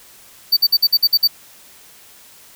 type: tone bursts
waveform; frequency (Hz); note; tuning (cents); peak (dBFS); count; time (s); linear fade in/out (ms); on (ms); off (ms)
square; 4598; D8; -37; -10; 8; 0.52-1.276; 10; 49; 52
effects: white hiss -45 dBFS RMS until 2.55 s